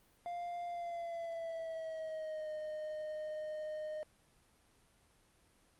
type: tone with pitch glide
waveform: triangle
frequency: 698.5 to 615.1 Hz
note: F5 to D#5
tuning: 0 to -20 cents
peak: -37 dBFS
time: 0.26-4.03 s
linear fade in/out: 0 ms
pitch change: -220 cents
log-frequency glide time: 0.67-2.52 s
effects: pink hiss -69 dBFS RMS until 5.79 s + Opus 32 kbps